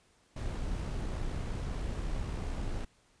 brown noise with amplitude modulation, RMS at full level -34 dBFS, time 0.36-2.85 s, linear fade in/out 5 ms, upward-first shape sine, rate 62.2 Hz, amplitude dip 25%, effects pink hiss -67 dBFS RMS until 3.2 s + resampled to 22050 Hz

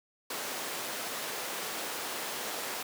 pink high-pass noise, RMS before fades -37 dBFS, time 0.3-2.83 s, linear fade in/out 5 ms, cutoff 410 Hz, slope 12 dB/octave, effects none

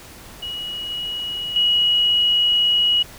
sine tone with level steps, 2909 Hz, F#7, 30 cents flat, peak -26 / -24 / -14 dBFS, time 0.42-3.03 s, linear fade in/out 10 ms, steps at 0.9 / 1.56 s, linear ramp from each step 2 ms, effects pink hiss -41 dBFS RMS until 3.18 s

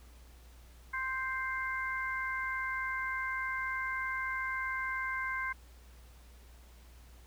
harmonic tone, 523.3 Hz, C5, in tune, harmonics 2 / 3 / 4, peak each -38 / -36 / -38 dBFS, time 0.93-5.53 s, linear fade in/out 10 ms, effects added 60 Hz sine -53 dBFS peak until 7.26 s + pink hiss -62 dBFS RMS until 7.26 s

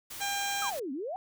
white noise, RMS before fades -42 dBFS, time 0.1-0.8 s, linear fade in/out 10 ms
harmonic tone, 800 Hz, G5, 35 cents sharp, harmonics 1 / 2 / 3 / 4 / 5 / 7 / 8 / 9 / 10, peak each -34 / -37 / -39 / -40 / -41 / -42 / -43 / -44 / -44 dBFS, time 0.2-0.71 s, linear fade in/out 20 ms
sine exponential two-way sweep, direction down then up, 1341 to 250 to 796 Hz, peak -33 dBFS, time 0.62-1.16 s, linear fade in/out 0 ms, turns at 0.92 s
effects none

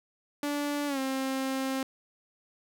sawtooth tone with pitch glide, 290 to 265.9 Hz, D4 to C4, -22 to +28 cents, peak -25 dBFS, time 0.43-1.83 s, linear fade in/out 2 ms, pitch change -150 cents, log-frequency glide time 0.87-0.99 s, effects none

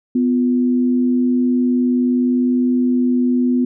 sine tone pair together, 249.7 / 349.2 Hz, B3 / F4, +19 / 0 cents, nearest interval tritone, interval 581 cents, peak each -13 / -24 dBFS, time 0.15-3.65 s, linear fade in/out 5 ms, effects none

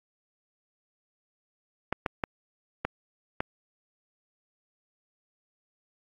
clicks, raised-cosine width 0.5 ms, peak -12 dBFS, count 5, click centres 1.926 / 2.062 / 2.238 / 2.85 / 3.405 s, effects AAC 64 kbps

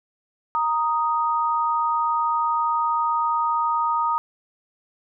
sine tone pair together, 932.3 / 1244.5 Hz, A#5 / D#6, 0 / 0 cents, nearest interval perfect fourth, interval 500 cents, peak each -22 dBFS, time 0.55-4.18 s, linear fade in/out 0 ms, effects none

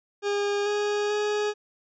40% pulse tone with pitch steps, 407 / 414 / 418.1 Hz, G#4 / G#4 / G#4, -35 / -5 / +12 cents, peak -23 dBFS, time 0.22-1.54 s, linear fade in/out 50 ms, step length 440 ms, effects resampled to 16000 Hz

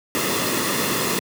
pink noise with comb filter, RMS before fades -22 dBFS, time 0.15-1.19 s, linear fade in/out 0 ms, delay 1.3 ms, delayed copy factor -0.55, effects high-pass 150 Hz 12 dB/octave

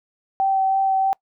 sine tone with vibrato, 772 Hz, G5, 27 cents flat, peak -16 dBFS, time 0.4-1.13 s, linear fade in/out 0 ms, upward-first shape sine, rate 3.1 Hz, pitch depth 11 cents each way, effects noise-tail reverb RT60 0.1 s tail -25 dB re dry

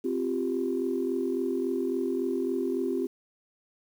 sine chord, C suspended fourth, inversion none, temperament just, 261.6 / 348.8 / 392.4 Hz, C4 / F4 / G4, 0 / -2 / +2 cents, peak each -30 dBFS, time 0.04-3.07 s, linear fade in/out 10 ms, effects tanh soft clip ceiling -17 dBFS + 9-bit

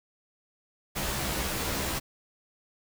pink noise with comb filter, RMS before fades -31 dBFS, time 0.95-2 s, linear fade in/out 20 ms, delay 15 ms, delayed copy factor +0.75, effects none

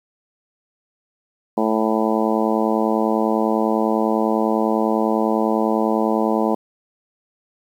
harmonic tone, 110 Hz, A2, in tune, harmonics 2 / 3 / 4 / 5 / 6 / 7 / 8 / 9, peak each -21 / -23 / -24 / -25 / -26 / -26 / -27 / -28 dBFS, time 1.57-6.55 s, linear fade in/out 5 ms, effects 8-bit

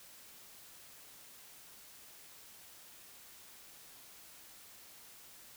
silence, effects white hiss -56 dBFS RMS until 5.56 s

